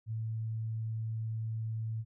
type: tone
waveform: sine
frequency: 111.4 Hz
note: A2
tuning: 22 cents sharp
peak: -33 dBFS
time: 0.06-2.05 s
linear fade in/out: 50 ms
effects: none